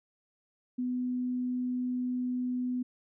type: tone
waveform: sine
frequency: 249.8 Hz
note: B3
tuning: 20 cents sharp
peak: -29 dBFS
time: 0.78-2.83 s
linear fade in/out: 10 ms
effects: none